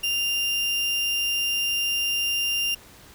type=tone; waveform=35% pulse; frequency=2794 Hz; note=F7; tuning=in tune; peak=-21 dBFS; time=0.03-2.75 s; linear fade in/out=10 ms; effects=pink hiss -49 dBFS RMS until 3.14 s